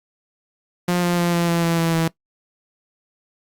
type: tone with pitch steps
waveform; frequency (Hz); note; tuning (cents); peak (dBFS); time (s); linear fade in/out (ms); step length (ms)
sawtooth; 176.9 / 174.97 / 173.06 / 171.17 / 169.3 / 167.45 / 165.63 / 163.82; F3 / F3 / F3 / F3 / E3 / E3 / E3 / E3; +23 / +4 / -15 / -34 / +46 / +27 / +9 / -10; -13; 0.88-2.08; 5; 150
effects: noise-tail reverb RT60 0.1 s tail -20 dB re dry + Opus 48 kbps